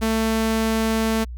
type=tone; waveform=sawtooth; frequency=222.5 Hz; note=A3; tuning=20 cents sharp; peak=-15 dBFS; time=0.01-1.25 s; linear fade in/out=20 ms; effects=added 60 Hz sine -30 dBFS peak until 1.37 s